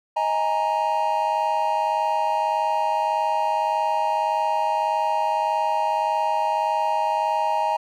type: chord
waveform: triangle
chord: D# suspended fourth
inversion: none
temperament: equal with one note detuned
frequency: 628.8 / 830.6 / 932.3 Hz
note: D#5 / G#5 / A#5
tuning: +18 / 0 / 0 cents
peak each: -25 / -22 / -21 dBFS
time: 0.16-7.77 s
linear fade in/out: 10 ms
effects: none